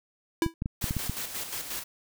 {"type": "tone with exponential decay", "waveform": "square", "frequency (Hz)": 329.6, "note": "E4", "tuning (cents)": 0, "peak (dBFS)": -19, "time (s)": [0.42, 0.54], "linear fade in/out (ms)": 1, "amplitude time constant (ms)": 25}
{"type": "clicks", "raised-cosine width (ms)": 5, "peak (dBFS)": -17, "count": 7, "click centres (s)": [0.463, 0.621, 0.659, 0.842, 0.909, 0.967, 1.096]}
{"type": "noise with tremolo", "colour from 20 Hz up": "white", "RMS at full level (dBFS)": -34, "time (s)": [0.81, 1.84], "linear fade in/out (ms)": 10, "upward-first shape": "square", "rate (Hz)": 5.6, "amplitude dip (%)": 50}
{"effects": []}